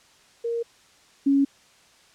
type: tone pair in turn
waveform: sine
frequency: 466.3 / 277.3 Hz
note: A#4 / C#4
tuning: +1 / +1 cents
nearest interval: major sixth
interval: 900 cents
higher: first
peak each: -24 / -16 dBFS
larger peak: second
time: 0.44-0.63 / 1.26-1.45 s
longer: neither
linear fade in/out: 10 ms
effects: white hiss -56 dBFS RMS until 2.14 s + low-pass 7000 Hz 12 dB/octave